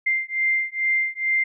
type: beating tone pair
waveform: sine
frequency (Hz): 2093 / 2095.3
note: C7 / C7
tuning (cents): 0 / +2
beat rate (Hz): 2.3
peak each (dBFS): -23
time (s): 0.06-1.44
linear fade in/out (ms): 10
effects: none